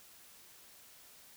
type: silence
effects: white hiss -58 dBFS RMS until 1.36 s